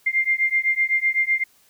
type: beating tone pair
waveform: sine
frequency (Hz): 2100 / 2107.9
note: C7 / C7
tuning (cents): +6 / +12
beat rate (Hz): 7.9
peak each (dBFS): -21 / -21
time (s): 0.06-1.44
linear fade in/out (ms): 10
effects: white hiss -58 dBFS RMS until 1.69 s